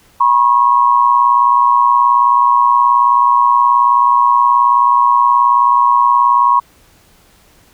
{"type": "tone pair together", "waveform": "sine", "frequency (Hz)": [970, 1088.8], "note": ["B5", "C#6"], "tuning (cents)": [-31, -31], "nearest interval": "major second", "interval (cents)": 200, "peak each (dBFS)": -10, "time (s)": [0.2, 6.6], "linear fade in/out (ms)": 10, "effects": ["pink hiss -49 dBFS RMS until 7.73 s"]}